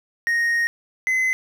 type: tone pair in turn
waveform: triangle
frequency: 1864.7 / 2041 Hz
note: A#6 / C7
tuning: 0 / -44 cents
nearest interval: major second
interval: 156 cents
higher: second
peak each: -16 dBFS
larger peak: neither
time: 0.27-0.67 / 1.07-1.33 s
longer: first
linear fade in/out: 0 ms
effects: none